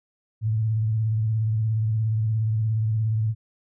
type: tone with vibrato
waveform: sine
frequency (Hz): 110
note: A2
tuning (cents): 0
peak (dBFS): -20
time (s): 0.41-3.35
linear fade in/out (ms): 50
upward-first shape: sine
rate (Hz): 17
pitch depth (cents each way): 51
effects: none